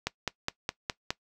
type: click train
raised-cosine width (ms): 0.2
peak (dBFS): -11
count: 6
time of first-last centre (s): 0.07-1.105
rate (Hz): 4.83
effects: noise-tail reverb RT60 0.1 s tail -20 dB re dry